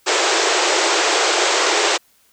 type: band-pass noise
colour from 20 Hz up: pink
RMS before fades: -17 dBFS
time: 0.06-1.98 s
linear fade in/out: 20 ms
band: 330 to 8000 Hz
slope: 96 dB/octave
effects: white hiss -57 dBFS RMS until 2.32 s